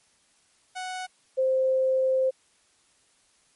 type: tone pair in turn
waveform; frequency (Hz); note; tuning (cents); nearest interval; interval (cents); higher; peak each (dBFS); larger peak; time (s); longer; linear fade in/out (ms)
sawtooth / sine; 740 / 523.3; F#5 / C5; 0 / 0; tritone; 600; first; -28 / -20; second; 0.75-1.07 / 1.37-2.31; second; 20
effects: white hiss -64 dBFS RMS until 3.55 s + MP3 48 kbps